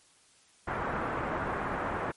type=low-pass noise; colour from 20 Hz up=white; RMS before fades=-33 dBFS; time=0.67-2.12 s; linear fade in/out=10 ms; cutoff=1500 Hz; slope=24 dB/octave; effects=white hiss -62 dBFS RMS until 2.16 s + MP3 48 kbps